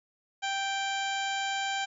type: harmonic tone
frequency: 784 Hz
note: G5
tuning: in tune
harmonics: 1 / 2 / 3 / 4 / 5 / 6 / 7 / 8 / 9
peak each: -32 / -35 / -38 / -37 / -43 / -48 / -50 / -50 / -43 dBFS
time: 0.42-1.86 s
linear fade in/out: 20 ms
effects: none